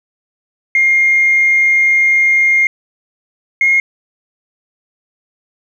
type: tone pair in turn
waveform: sine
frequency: 2124 / 2145 Hz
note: C7 / C7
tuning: +25 / +42 cents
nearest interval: unison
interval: 17 cents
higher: second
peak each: -7 dBFS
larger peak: neither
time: 0.75-2.67 / 3.61-3.8 s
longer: first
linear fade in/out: 2 ms
effects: tanh soft clip ceiling -3 dBFS + 8-bit